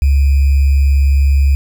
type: tone with sample-and-hold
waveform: sine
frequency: 69.3 Hz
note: C#2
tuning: in tune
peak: -7 dBFS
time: 0.02-1.55 s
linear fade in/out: 0 ms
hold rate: 2450 Hz
effects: none